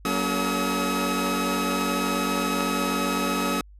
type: tone cluster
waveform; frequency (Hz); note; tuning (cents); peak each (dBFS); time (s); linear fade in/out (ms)
sawtooth; 187.1 / 234.8 / 282.9 / 430.7 / 1278; F#3 / A#3 / C#4 / A4 / D#6; +20 / +13 / +35 / -37 / +46; -26 / -26 / -25 / -30 / -24; 0.05-3.61; 2
effects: added 50 Hz sine -45 dBFS peak until 3.79 s + resampled to 32000 Hz